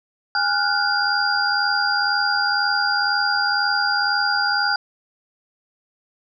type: tone cluster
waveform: sine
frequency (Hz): 821 / 1410 / 1492 / 4793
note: G#5 / F6 / F#6 / D8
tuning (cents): -20 / +16 / +14 / +34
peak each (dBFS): -23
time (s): 0.35-4.76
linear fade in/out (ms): 2
effects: none